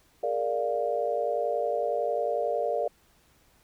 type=chord; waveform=sine; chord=Bb dominant seventh; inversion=third; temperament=equal; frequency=415.3 / 466.2 / 587.3 / 698.5 Hz; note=Ab4 / Bb4 / D5 / F5; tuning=0 / 0 / 0 / 0 cents; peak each=-35 / -30 / -29 / -31 dBFS; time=0.23-2.88 s; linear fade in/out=5 ms; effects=pink hiss -63 dBFS RMS until 3.63 s